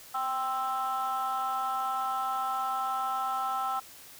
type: chord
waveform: sine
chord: C major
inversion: second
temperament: equal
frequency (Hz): 784 / 1046.5 / 1318.5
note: G5 / C6 / E6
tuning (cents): 0 / 0 / 0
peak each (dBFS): -30 / -35 / -30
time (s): 0.14-3.8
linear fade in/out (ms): 10
effects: tanh soft clip ceiling -24 dBFS + white hiss -50 dBFS RMS until 4.19 s